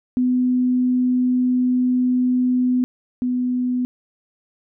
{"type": "tone pair in turn", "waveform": "sine", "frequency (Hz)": [251, 249.4], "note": ["B3", "B3"], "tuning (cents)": [28, 17], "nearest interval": "unison", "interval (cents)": 11, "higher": "first", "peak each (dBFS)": [-15, -18], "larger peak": "first", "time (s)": [[0.17, 2.84], [3.22, 3.85]], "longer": "first", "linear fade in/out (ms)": 0, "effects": []}